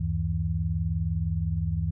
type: tone cluster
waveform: sine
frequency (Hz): 75.8 / 95.4 / 161.6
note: D#2 / G2 / E3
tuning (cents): -45 / -47 / -34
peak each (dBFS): -29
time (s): 0-1.91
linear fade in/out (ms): 10
effects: none